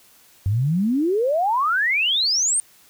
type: exponential sweep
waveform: sine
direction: up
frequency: 92.8 to 9110 Hz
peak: -17 dBFS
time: 0.46-2.6 s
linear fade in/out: 0 ms
effects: white hiss -53 dBFS RMS until 2.89 s